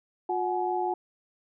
sine tone cluster, 359.6 / 741 / 846 Hz, F#4 / F#5 / G#5, -49 / +2 / +32 cents, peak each -30 dBFS, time 0.29-0.94 s, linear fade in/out 5 ms, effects none

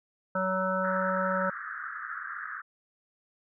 harmonic tone, 187.7 Hz, F#3, 25 cents sharp, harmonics 1 / 3 / 5 / 7 / 8, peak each -33 / -30 / -36 / -31 / -35 dBFS, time 0.35-1.5 s, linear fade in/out 5 ms
pink band-pass noise, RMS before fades -38 dBFS, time 0.83-2.62 s, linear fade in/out 20 ms, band 1200 to 1800 Hz, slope 96 dB/octave
effects none

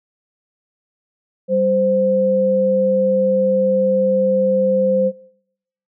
sine tone pair together, 194.78 / 520 Hz, G3 / C5, -11 / -11 cents, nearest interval octave + perfect fourth, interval 1700 cents, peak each -21 / -14 dBFS, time 1.48-5.12 s, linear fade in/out 50 ms, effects noise-tail reverb RT60 0.8 s tail -23 dB re dry

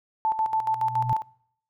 sine tone with tremolo, 880 Hz, A5, in tune, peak -20 dBFS, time 0.25-1.22 s, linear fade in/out 0 ms, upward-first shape square, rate 7.1 Hz, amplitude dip 65%
sine tone with exponential growth, 121.8 Hz, B2, 24 cents flat, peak -24 dBFS, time 0.39-1.13 s, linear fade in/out 0 ms, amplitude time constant 160 ms
effects noise-tail reverb RT60 0.7 s tail -25 dB re dry

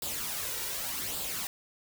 white noise with flanger, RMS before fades -35 dBFS, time 0.02-1.47 s, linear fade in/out 2 ms, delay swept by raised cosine 0.24 to 2.14 ms, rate 0.86 Hz, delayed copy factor +0.55, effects none

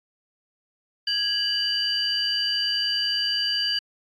sine tone cluster, 1651 / 2959 / 4709 Hz, G#6 / F#7 / D8, -11 / -1 / +4 cents, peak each -31 / -25 / -24 dBFS, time 1.07-3.79 s, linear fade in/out 5 ms, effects tanh soft clip ceiling -14 dBFS + AAC 64 kbps

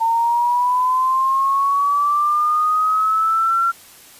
sine linear sweep, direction up, 903 to 1371 Hz, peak -14 dBFS, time 0-3.72 s, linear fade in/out 20 ms, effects white hiss -44 dBFS RMS until 4.19 s + resampled to 32000 Hz

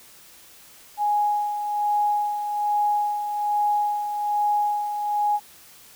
sine tone with tremolo, 830.6 Hz, G#5, in tune, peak -18 dBFS, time 0.97-5.4 s, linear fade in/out 50 ms, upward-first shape sine, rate 1.2 Hz, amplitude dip 55%, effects white hiss -49 dBFS RMS until 5.95 s

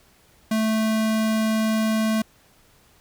square tone, 219.5 Hz, A3, 4 cents flat, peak -20 dBFS, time 0.51-2.22 s, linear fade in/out 5 ms, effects pink hiss -57 dBFS RMS until 3 s

